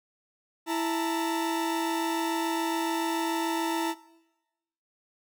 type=tone cluster; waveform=40% pulse; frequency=330.3 / 876 / 923 Hz; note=E4 / A5 / A#5; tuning=+4 / -8 / -17 cents; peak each=-28 / -33 / -33 dBFS; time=0.66-3.95 s; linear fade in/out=50 ms; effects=noise-tail reverb RT60 1.0 s tail -20 dB re dry